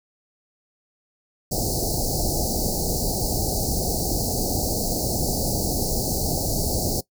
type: band-stop noise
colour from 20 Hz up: pink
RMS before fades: -24 dBFS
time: 1.51-7.01 s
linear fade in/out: 10 ms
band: 820 to 4300 Hz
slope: 96 dB/octave
effects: noise-tail reverb RT60 0.1 s tail -20 dB re dry